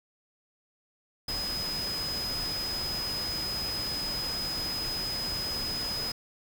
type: tone in noise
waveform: sine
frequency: 5030 Hz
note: D#8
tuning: 18 cents sharp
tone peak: -31 dBFS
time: 1.28-6.12 s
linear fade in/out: 5 ms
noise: pink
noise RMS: -38 dBFS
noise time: 1.28-6.12 s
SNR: +4 dB
effects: none